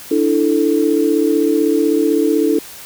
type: chord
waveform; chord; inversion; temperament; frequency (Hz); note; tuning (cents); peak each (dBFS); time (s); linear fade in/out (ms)
sine; D suspended second; none; equal; 293.7 / 329.6 / 440; D4 / E4 / A4; 0 / 0 / 0; -16; 0.11-2.59; 5
effects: white hiss -35 dBFS RMS until 2.85 s